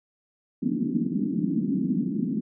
white band-pass noise, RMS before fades -26 dBFS, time 0.62-2.41 s, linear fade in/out 10 ms, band 170 to 290 Hz, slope 48 dB/octave, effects none

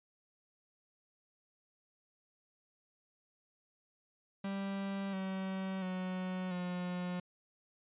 45% pulse tone with pitch steps, 196.3 / 190.38 / 184.64 / 179.07 Hz, G3 / F#3 / F#3 / F3, +3 / +50 / -3 / +44 cents, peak -36 dBFS, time 4.44-7.2 s, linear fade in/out 5 ms, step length 690 ms, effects resampled to 8000 Hz

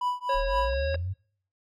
triangle tone with tremolo, 988 Hz, B5, in tune, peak -21 dBFS, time 0.01-0.74 s, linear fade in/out 5 ms, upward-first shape triangle, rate 3.9 Hz, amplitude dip 100%
harmonic tone, 547 Hz, C#5, 23 cents flat, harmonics 1 / 3 / 5 / 7 / 9, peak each -27 / -37 / -41 / -44 / -46 dBFS, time 0.29-0.96 s, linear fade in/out 5 ms
sine linear sweep, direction up, 32.01 to 98 Hz, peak -28 dBFS, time 0.34-1.14 s, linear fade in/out 20 ms
click, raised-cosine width 0.5 ms, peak -23 dBFS, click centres 0.944 s
effects noise-tail reverb RT60 0.6 s tail -26 dB re dry

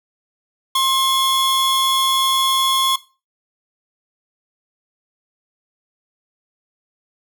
45% pulse tone pair together, 1065 / 3376 Hz, C6 / G#7, +30 / +28 cents, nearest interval octave + minor sixth, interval 1998 cents, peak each -17 / -18 dBFS, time 0.75-2.96 s, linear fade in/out 5 ms, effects noise-tail reverb RT60 0.3 s tail -17 dB re dry

